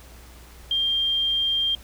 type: tone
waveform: sine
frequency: 3190 Hz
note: G7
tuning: 30 cents sharp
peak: -20 dBFS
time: 0.71-1.75 s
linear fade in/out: 2 ms
effects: added 60 Hz sine -45 dBFS peak until 1.83 s + pink hiss -49 dBFS RMS until 1.83 s